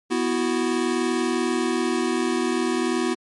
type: chord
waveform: square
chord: B suspended fourth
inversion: none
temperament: equal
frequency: 246.9 / 329.6 / 370 Hz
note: B3 / E4 / F#4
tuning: 0 / 0 / 0 cents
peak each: -26 dBFS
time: 0.1-3.15 s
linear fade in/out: 20 ms
effects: low-pass 11000 Hz 12 dB/octave + MP3 48 kbps